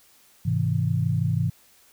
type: chord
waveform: sine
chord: Ab augmented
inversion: none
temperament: just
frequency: 103.83 / 129.78 / 162.23 Hz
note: Ab2 / C3 / E3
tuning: 0 / -14 / -27 cents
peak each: -25 dBFS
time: 0.45-1.5 s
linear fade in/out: 10 ms
effects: white hiss -57 dBFS RMS until 1.92 s